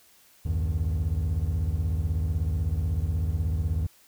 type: tone cluster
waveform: triangle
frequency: 61.6 / 80.9 / 97.1 / 155.1 Hz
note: B1 / E2 / G2 / D#3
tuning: -4 / -32 / -16 / -5 cents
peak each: -31 / -23 / -29 / -32 dBFS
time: 0.45-3.87 s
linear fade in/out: 10 ms
effects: tanh soft clip ceiling -15 dBFS + white hiss -58 dBFS RMS until 4.07 s